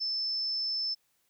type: tone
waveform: sine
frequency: 5274 Hz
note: E8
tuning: in tune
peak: -29 dBFS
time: 0-0.95 s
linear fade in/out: 20 ms
effects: white hiss -73 dBFS RMS until 1.29 s